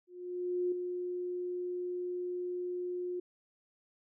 sine tone with ADSR envelope, 358 Hz, F4, 43 cents sharp, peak -28 dBFS, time 0.07-3.2 s, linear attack 650 ms, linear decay 4 ms, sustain -6 dB, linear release 6 ms, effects none

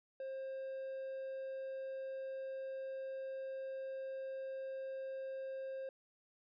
triangle tone, 532 Hz, C5, 29 cents sharp, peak -39 dBFS, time 0.2-5.89 s, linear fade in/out 2 ms, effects resampled to 11025 Hz

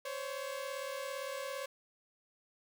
sawtooth tone pair together, 523 / 560.6 Hz, C5 / C#5, -1 / +19 cents, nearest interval minor second, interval 120 cents, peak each -38 / -37 dBFS, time 0.05-1.66 s, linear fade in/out 5 ms, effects none

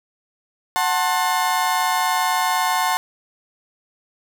35% pulse chord, F# diminished, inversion none, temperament just, 740 / 888 / 1065.6 Hz, F#5 / A5 / C6, 0 / +16 / +31 cents, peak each -21 / -20 / -21 dBFS, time 0.76-2.97 s, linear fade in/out 0 ms, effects none

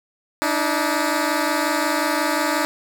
10% pulse tone pair together, 293.7 / 319.3 Hz, D4 / D#4, 0 / +45 cents, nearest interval minor second, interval 145 cents, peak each -13 / -14 dBFS, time 0.42-2.65 s, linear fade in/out 0 ms, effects none

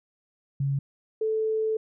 sine tone pair in turn, 138.59 / 438.3 Hz, C#3 / A4, 0 / -7 cents, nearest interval octave + minor sixth, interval 1993 cents, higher second, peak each -23 dBFS, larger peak neither, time 0.6-0.79 / 1.21-1.77 s, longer second, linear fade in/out 5 ms, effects none

